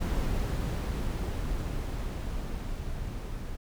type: noise with level ramp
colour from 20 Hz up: brown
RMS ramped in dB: -28 to -37 dBFS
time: 0-3.57 s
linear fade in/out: 20 ms
effects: none